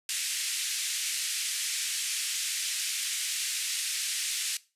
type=band-pass noise; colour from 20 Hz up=white; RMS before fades=-32 dBFS; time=0.09-4.57 s; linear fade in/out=2 ms; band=2000 to 9800 Hz; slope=24 dB/octave; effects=noise-tail reverb RT60 0.3 s tail -19 dB re dry + resampled to 32000 Hz